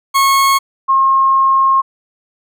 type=tone pair in turn; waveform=40% pulse / sine; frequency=1094 / 1074 Hz; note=C#6 / C6; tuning=-23 / +45 cents; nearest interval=unison; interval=32 cents; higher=first; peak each=-8 dBFS; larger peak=neither; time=0.14-0.59 / 0.88-1.82 s; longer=second; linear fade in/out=20 ms; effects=none